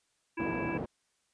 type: harmonic tone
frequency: 330.8 Hz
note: E4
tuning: 6 cents sharp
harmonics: 1 / 3 / 5 / 7 / 8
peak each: -35 / -40 / -42 / -43 / -44 dBFS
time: 0.37-0.78 s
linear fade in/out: 10 ms
type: band-pass noise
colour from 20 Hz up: pink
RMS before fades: -36 dBFS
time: 0.39-0.86 s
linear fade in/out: 10 ms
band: 140 to 600 Hz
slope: 12 dB/octave
effects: white hiss -75 dBFS RMS until 1.33 s + resampled to 22050 Hz